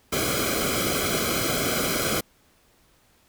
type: noise with comb filter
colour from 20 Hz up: pink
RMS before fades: -25 dBFS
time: 0.12-2.21 s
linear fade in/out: 10 ms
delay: 1.1 ms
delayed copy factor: -1
effects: pink hiss -61 dBFS RMS until 3.28 s